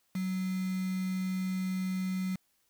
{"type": "tone with quantisation", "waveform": "sine", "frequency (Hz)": 186.6, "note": "F#3", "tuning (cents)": 15, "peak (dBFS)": -30, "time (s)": [0.15, 2.36], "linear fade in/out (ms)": 5, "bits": 7, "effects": ["white hiss -73 dBFS RMS until 2.69 s"]}